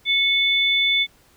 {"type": "tone pair together", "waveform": "sine", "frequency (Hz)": [2205, 3500], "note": ["C#7", "A7"], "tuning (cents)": [-10, -10], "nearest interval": "minor sixth", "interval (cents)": 800, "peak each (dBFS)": [-20, -18], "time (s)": [0.05, 1.07], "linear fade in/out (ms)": 50, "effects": ["pink hiss -56 dBFS RMS until 1.36 s"]}